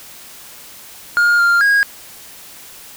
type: tone with pitch steps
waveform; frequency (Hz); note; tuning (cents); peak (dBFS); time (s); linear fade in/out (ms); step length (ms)
triangle; 1418 / 1396 / 1639; F6 / F6 / G#6; +26 / -1 / -23; -8; 1.17-1.83; 0; 220
effects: white hiss -38 dBFS RMS until 2.96 s